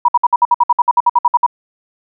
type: tone bursts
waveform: sine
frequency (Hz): 964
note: B5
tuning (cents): -42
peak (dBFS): -6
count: 16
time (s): 0.05-1.464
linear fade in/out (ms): 5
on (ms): 34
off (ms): 58
effects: none